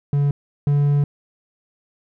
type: tone pair in turn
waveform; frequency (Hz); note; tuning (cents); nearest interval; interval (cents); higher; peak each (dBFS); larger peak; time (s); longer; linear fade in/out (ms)
triangle; 142.8 / 143.96; D3 / D3; -48 / -34; unison; 14; second; -13 / -12; second; 0.13-0.31 / 0.67-1.04; second; 2
effects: none